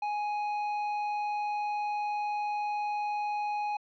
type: tone with tanh clipping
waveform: sine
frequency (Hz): 833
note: G#5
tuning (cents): +5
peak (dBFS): -31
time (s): 0.02-3.77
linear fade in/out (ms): 5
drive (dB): 10
effects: low-pass 4000 Hz 12 dB/octave